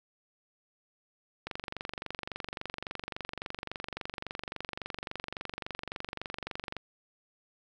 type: click train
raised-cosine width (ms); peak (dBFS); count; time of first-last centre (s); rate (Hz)
0.3; -20; 126; 1.47-6.767; 23.6
effects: 10-bit